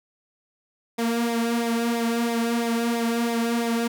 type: tone with flanger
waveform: sawtooth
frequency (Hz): 233.1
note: A#3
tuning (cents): 0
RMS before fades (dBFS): -24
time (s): 0.98-3.88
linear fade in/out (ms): 10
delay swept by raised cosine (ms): 0.67 to 3.37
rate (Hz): 3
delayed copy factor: -0.65
effects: none